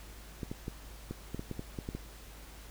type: clicks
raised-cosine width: 3 ms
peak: -24 dBFS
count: 11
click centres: 0.432 / 0.515 / 0.681 / 1.11 / 1.346 / 1.394 / 1.513 / 1.594 / 1.788 / 1.889 / 1.95 s
effects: added 52 Hz sine -49 dBFS peak until 2.7 s + pink hiss -53 dBFS RMS until 2.7 s